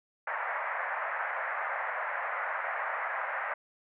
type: band-pass noise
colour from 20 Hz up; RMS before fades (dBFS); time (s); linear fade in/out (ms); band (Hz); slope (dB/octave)
white; -34; 0.27-3.54; 5; 570 to 2000; 48
effects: none